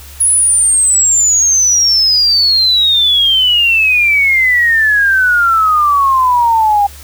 sine exponential sweep, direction down, 10548 to 800 Hz, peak -7 dBFS, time 0.2-6.87 s, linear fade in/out 10 ms, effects added 71 Hz sine -33 dBFS peak until 7.03 s + white hiss -36 dBFS RMS until 7.03 s

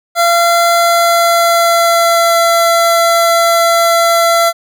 25% pulse tone with pitch glide, 684 to 675.8 Hz, F5 to E5, -36 to +43 cents, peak -4 dBFS, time 0.15-4.53 s, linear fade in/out 50 ms, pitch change -21 cents, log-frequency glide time 0.74-2.37 s, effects none

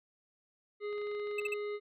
harmonic tone, 415.3 Hz, G#4, in tune, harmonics 1 / 3 / 5 / 7 / 9 / 10, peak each -35 / -49 / -48 / -62 / -58 / -63 dBFS, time 0.8-1.8 s, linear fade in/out 50 ms
clicks, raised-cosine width 0.3 ms, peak -40 dBFS, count 11, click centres 0.928 / 0.981 / 1.016 / 1.071 / 1.115 / 1.15 / 1.197 / 1.272 / 1.313 / 1.416 / 1.485 s
triangle tone bursts, 2634 Hz, E7, 2 cents flat, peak -30 dBFS, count 3, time 1.38-1.54 s, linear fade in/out 5 ms, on 22 ms, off 47 ms
effects none

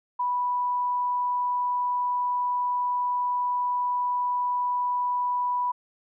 sine tone, 985 Hz, B5, 5 cents flat, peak -23 dBFS, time 0.19-5.72 s, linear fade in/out 10 ms, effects none

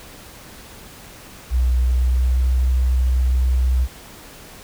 sine tone with pitch glide, 62.1 to 63.4 Hz, B1 to B1, +10 to +46 cents, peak -14 dBFS, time 1.5-3.88 s, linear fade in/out 50 ms, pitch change +36 cents, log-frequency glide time 1.82-2.45 s, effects pink hiss -41 dBFS RMS until 4.63 s

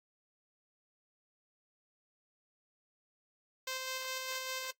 5% pulse tone with tremolo, 520 Hz, C5, 11 cents flat, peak -25 dBFS, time 3.67-4.71 s, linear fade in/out 5 ms, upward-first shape square, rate 4.9 Hz, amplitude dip 25%, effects noise-tail reverb RT60 0.1 s tail -19 dB re dry + AAC 48 kbps

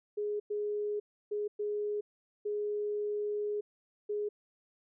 sine tone bursts at uneven times, 416.3 Hz, G#4, 4 cents sharp, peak -31 dBFS, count 6, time 0.17-0.4 / 0.5-1 / 1.31-1.48 / 1.59-2.01 / 2.45-3.61 / 4.09-4.29 s, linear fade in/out 10 ms, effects none

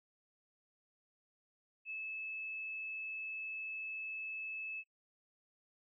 sine tone, 2607 Hz, E7, 20 cents flat, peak -40 dBFS, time 1.85-4.84 s, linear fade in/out 50 ms, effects noise-tail reverb RT60 0.1 s tail -19 dB re dry

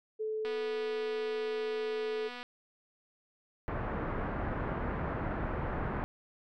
sine tone, 434.5 Hz, A4, 22 cents flat, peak -32 dBFS, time 0.19-2.29 s, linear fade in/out 20 ms
click train, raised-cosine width 0.3 ms, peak -28 dBFS, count 486, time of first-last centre 0.45-2.43 s, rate 245 Hz
pink low-pass noise, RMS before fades -35 dBFS, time 3.68-6.04 s, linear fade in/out 0 ms, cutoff 1700 Hz, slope 24 dB/octave
effects none

